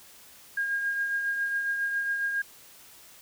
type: tone with tremolo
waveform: sine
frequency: 1620 Hz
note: G#6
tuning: 43 cents flat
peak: -24 dBFS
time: 0.57-2.42 s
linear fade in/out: 5 ms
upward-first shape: triangle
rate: 7.3 Hz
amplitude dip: 45%
effects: white hiss -52 dBFS RMS until 3.21 s